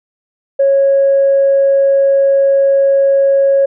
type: tone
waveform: sine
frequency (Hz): 550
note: C#5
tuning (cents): -14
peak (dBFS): -6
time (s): 0.59-3.66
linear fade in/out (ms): 10
effects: tanh soft clip ceiling -3 dBFS